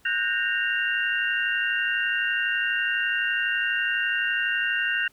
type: tone cluster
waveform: sine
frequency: 1471 / 1583 / 1846 / 2779 Hz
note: F#6 / G6 / A#6 / F7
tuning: -11 / +17 / -17 / -9 cents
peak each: -28 dBFS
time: 0.05-5.08 s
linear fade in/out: 5 ms
effects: pink hiss -60 dBFS RMS until 5.12 s